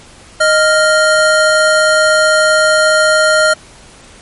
square tone pair together, 621.8 / 1396.9 Hz, D#5 / F6, -1 / 0 cents, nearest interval octave + major second, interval 1401 cents, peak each -11 dBFS, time 0.4-3.54 s, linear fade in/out 10 ms, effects pink hiss -39 dBFS RMS until 4.21 s + MP3 48 kbps

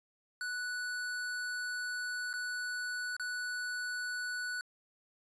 square tone with dropouts, 1480 Hz, F#6, in tune, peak -36 dBFS, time 0.41-4.61 s, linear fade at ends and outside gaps 1 ms, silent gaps 2.33-2.338 / 3.166-3.197 s, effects resampled to 22050 Hz

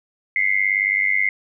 sine tone with amplitude modulation, 2093 Hz, C7, in tune, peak -12 dBFS, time 0.36-1.29 s, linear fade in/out 2 ms, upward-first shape sine, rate 98.5 Hz, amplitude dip 100%, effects none

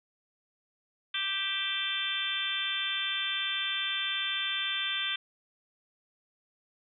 harmonic tone with a mistuned harmonic, 392 Hz, G4, in tune, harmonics 3 / 4 / 5 / 6 / 7 / 8 / 9, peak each -43 / -37 / -40 / -39 / -39 / -34 / -34 dBFS, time 1.14-5.16 s, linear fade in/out 5 ms, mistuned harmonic 7, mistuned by -47 cents, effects none

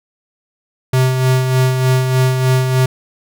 square tone with tremolo, 129.4 Hz, C3, 19 cents flat, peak -10 dBFS, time 0.93-2.86 s, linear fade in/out 5 ms, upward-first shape sine, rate 3.3 Hz, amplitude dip 45%, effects none

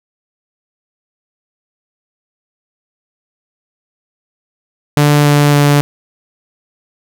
sawtooth tone with pitch steps, 146.83 / 145.73 / 144.64 Hz, D3 / D3 / D3, 0 / -13 / -26 cents, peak -3 dBFS, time 4.97-5.81 s, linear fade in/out 0 ms, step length 280 ms, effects none

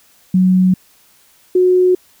sine tone pair in turn, 185 / 365.3 Hz, F#3 / F#4, 0 / -22 cents, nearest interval octave, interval 1178 cents, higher second, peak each -8 dBFS, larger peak neither, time 0.34-0.74 / 1.55-1.95 s, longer neither, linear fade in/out 5 ms, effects white hiss -51 dBFS RMS until 2.2 s

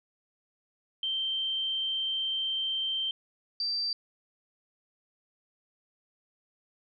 sine tone pair in turn, 3132 / 4676 Hz, G7 / D8, -2 / -8 cents, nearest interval perfect fifth, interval 694 cents, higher second, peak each -28 dBFS, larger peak neither, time 1.03-3.11 / 3.6-3.93 s, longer first, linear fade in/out 2 ms, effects none

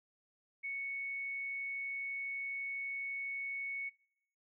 sine tone, 2217 Hz, C#7, in tune, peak -37 dBFS, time 0.63-3.9 s, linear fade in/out 20 ms, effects noise-tail reverb RT60 0.8 s tail -25 dB re dry

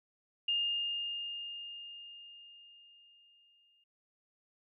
sine tone with exponential decay, 2823 Hz, F7, 18 cents sharp, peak -28 dBFS, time 0.48-3.84 s, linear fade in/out 5 ms, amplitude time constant 730 ms, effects none

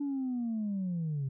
sine linear sweep, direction down, 289.5 to 130.9 Hz, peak -29 dBFS, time 0-1.29 s, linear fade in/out 10 ms, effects tanh soft clip ceiling -28 dBFS

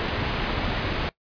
pink low-pass noise, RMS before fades -27 dBFS, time 0-1.09 s, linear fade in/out 0 ms, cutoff 4000 Hz, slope 24 dB/octave, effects noise-tail reverb RT60 0.1 s tail -20 dB re dry + resampled to 11025 Hz

